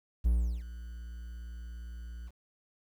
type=tone with ADSR envelope; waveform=triangle; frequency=58.7 Hz; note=A#1; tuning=13 cents sharp; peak=-20 dBFS; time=0.24-2.31 s; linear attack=21 ms; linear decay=360 ms; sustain=-18 dB; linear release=40 ms; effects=10-bit